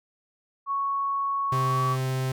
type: tone with pitch glide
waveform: sine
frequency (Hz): 1108.7 to 1134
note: C#6 to C#6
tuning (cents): 0 to +39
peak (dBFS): -24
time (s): 0.66-1.97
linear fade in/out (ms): 50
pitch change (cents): +39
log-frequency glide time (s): 1.61-1.83
type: tone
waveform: 45% pulse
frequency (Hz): 130.81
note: C3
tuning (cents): 0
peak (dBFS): -25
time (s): 1.52-2.32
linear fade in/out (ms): 5
effects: none